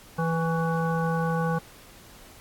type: harmonic tone with a mistuned harmonic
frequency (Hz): 164.81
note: E3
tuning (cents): 0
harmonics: 1 / 3 / 5 / 7 / 9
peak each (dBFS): -25 / -30 / -32 / -33 / -35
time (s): 0.18-1.59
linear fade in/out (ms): 10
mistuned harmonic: 7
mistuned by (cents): -46
effects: pink hiss -50 dBFS RMS until 2.4 s + AAC 64 kbps